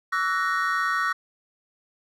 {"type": "chord", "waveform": "triangle", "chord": "F# dominant seventh", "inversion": "second", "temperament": "equal with one note detuned", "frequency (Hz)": [1136.6, 1318.5, 1480, 1864.7], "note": ["C#6", "E6", "F#6", "A#6"], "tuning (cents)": [43, 0, 0, 0], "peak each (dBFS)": -26, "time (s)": [0.12, 1.13], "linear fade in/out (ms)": 10, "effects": []}